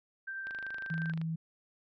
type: tone with tremolo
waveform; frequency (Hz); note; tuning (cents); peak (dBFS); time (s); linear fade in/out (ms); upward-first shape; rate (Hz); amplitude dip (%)
sine; 1568; G6; 0; -36; 0.27-1.12; 10; triangle; 11; 25
type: click train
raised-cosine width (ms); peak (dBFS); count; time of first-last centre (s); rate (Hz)
0.3; -31; 20; 0.47-1.215; 25.5
type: tone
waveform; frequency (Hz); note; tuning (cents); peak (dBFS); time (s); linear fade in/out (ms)
sine; 162.4; E3; -26; -32; 0.9-1.36; 10
effects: none